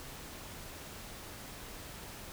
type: silence
effects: pink hiss -47 dBFS RMS until 2.32 s